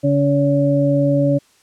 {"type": "harmonic tone", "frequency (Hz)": 141.7, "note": "C#3", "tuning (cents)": 38, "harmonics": [1, 2, 4], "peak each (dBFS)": [-17, -17, -17], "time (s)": [0.03, 1.39], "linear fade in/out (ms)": 20, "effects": ["white hiss -55 dBFS RMS until 1.62 s", "low-pass 9000 Hz 12 dB/octave"]}